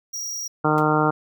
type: tone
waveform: square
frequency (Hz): 5690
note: F8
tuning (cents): +31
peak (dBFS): -28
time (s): 0.13-0.48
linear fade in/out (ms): 10
type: harmonic tone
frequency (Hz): 153.1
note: D#3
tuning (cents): -28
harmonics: 1 / 2 / 3 / 4 / 5 / 6 / 7 / 8 / 9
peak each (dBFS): -24 / -23 / -24 / -28 / -25 / -26 / -29 / -26 / -25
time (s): 0.64-1.11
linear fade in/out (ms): 10
type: noise with exponential decay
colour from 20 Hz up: pink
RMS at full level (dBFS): -36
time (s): 0.78-0.86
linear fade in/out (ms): 0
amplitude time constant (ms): 16
effects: none